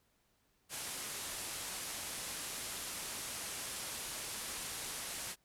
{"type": "low-pass noise", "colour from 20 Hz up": "white", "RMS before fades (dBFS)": -43, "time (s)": [0.69, 5.36], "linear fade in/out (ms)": 50, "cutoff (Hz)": 12000, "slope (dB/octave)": 48, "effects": ["pink hiss -75 dBFS RMS until 5.44 s"]}